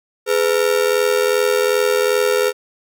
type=ring-modulated tone; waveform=45% pulse; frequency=459.6 Hz; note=A#4; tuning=25 cents flat; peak=-11 dBFS; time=0.26-2.53 s; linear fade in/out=50 ms; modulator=41.3 Hz; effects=none